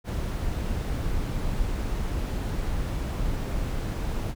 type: noise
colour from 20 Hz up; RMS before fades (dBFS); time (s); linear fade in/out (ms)
brown; -28; 0.04-4.35; 50
effects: none